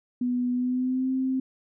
sine tone with pitch glide, 246.9 to 261.6 Hz, B3 to C4, 0 to 0 cents, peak -23 dBFS, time 0.21-1.4 s, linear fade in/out 5 ms, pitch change +100 cents, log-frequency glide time 0.52-1.11 s, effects none

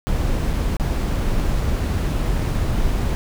brown noise with dropouts, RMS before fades -20 dBFS, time 0.07-3.15 s, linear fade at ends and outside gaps 0 ms, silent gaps 0.533-0.537 / 0.768-0.798 / 1.398-1.401 s, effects none

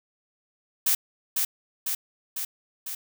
blue noise with echo, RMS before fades -22 dBFS, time 0.86-0.95 s, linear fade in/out 5 ms, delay 500 ms, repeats 4, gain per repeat -3 dB, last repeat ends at 2.95 s, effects none

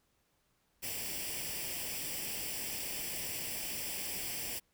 white noise with comb filter, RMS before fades -39 dBFS, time 0.82-4.6 s, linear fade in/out 20 ms, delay 0.38 ms, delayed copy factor +0.7, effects pink hiss -75 dBFS RMS until 4.73 s

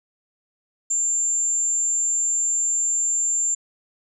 sine tone, 7280 Hz, A#8, 42 cents flat, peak -19 dBFS, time 0.9-3.55 s, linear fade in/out 10 ms, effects none

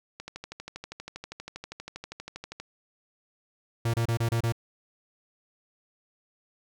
click train, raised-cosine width 0.2 ms, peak -21 dBFS, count 31, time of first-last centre 0.2-2.6 s, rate 12.5 Hz
45% pulse tone bursts, 115.9 Hz, A#2, 10 cents flat, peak -24 dBFS, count 6, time 3.85-4.523 s, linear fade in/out 5 ms, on 88 ms, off 29 ms
effects none

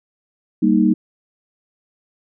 sine chord, Eb major, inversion first, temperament equal, 196 / 233.1 / 311.1 Hz, G3 / Bb3 / Eb4, 0 / 0 / 0 cents, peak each -16 dBFS, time 0.62-0.94 s, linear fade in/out 10 ms, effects none

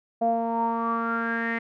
sawtooth tone with low-pass filter sweep, 230.1 Hz, A#3, 22 cents flat, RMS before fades -26 dBFS, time 0.21-1.59 s, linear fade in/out 10 ms, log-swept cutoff 660 to 2000 Hz, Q 9.6, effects none

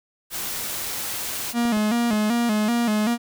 white noise, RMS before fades -29 dBFS, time 0.3-1.55 s, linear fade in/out 50 ms
45% pulse tone with vibrato, 224.3 Hz, A3, 34 cents sharp, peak -19 dBFS, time 1.53-3.18 s, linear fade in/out 50 ms, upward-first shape square, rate 2.6 Hz, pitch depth 95 cents each way
clicks, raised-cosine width 2 ms, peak -23 dBFS, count 3, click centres 1.653 / 1.771 / 2.132 s
effects none

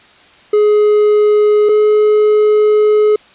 triangle tone pair in turn, 420 / 423.9 Hz, G#4 / G#4, +19 / +35 cents, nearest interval unison, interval 16 cents, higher second, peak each -5 dBFS, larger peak neither, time 0.53-1.69 / 1.69-3.16 s, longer second, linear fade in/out 5 ms, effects white hiss -44 dBFS RMS until 3.34 s + resampled to 8000 Hz

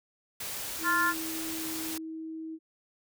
white noise, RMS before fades -37 dBFS, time 0.4-1.98 s, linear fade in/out 5 ms
sine tone with pitch glide, 322.4 to 320.4 Hz, E4 to E4, -38 to -49 cents, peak -36 dBFS, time 0.78-2.59 s, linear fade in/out 50 ms, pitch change -11 cents, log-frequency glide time 1.33-1.86 s
sine chord, F major, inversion second, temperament just, 1047.7 / 1396.9 / 1746.1 Hz, C6 / F6 / A6, +2 / 0 / -14 cents, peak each -29 / -27 / -29 dBFS, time 0.83-1.14 s, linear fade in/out 50 ms
effects none

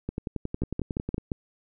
two click trains, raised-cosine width 3 ms, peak -17 / -15 dBFS, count 13 / 5, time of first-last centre 0.09-1.181 / 0.62-1.318 s, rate 11 / 5.73 Hz, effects none

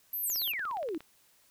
sine tone, 12300 Hz, G9, 34 cents flat, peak -32 dBFS, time 0.13-0.52 s, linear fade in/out 5 ms
sine exponential sweep, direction down, 9956 to 293.7 Hz, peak -32 dBFS, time 0.23-0.98 s, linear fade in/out 5 ms
click train, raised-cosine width 0.3 ms, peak -31 dBFS, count 13, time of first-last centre 0.3-1.006 s, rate 17 Hz
effects white hiss -65 dBFS RMS until 1.5 s

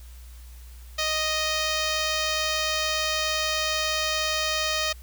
5% pulse tone with notch filter, 622.3 Hz, D#5, in tune, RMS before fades -26 dBFS, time 0.98-4.93 s, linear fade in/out 10 ms, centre 8500 Hz, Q 1.4, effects added 60 Hz sine -41 dBFS peak until 5.02 s + white hiss -54 dBFS RMS until 5.02 s

